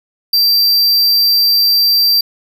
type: tone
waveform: square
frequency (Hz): 4699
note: D8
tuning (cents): 0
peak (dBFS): -9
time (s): 0.33-2.21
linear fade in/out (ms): 5
effects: none